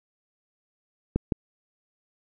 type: clicks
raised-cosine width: 3 ms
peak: -10 dBFS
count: 2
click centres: 1.16 / 1.322 s
effects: none